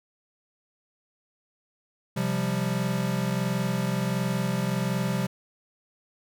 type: chord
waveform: square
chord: C suspended fourth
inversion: none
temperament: equal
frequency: 130.81 / 174.61 / 196 Hz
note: C3 / F3 / G3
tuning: 0 / 0 / 0 cents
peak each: -30 dBFS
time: 2.16-5.27 s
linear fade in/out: 10 ms
effects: none